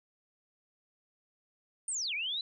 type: linear two-way sweep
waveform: sine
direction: down then up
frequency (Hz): 9090 to 2200 to 4057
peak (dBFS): -32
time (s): 1.88-2.41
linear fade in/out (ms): 2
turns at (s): 2.14
effects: none